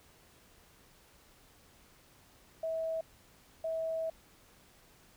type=tone bursts at uneven times; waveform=sine; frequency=648 Hz; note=E5; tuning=30 cents flat; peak=-32 dBFS; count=2; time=2.63-3.01 / 3.64-4.1 s; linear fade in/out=5 ms; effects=pink hiss -62 dBFS RMS until 5.16 s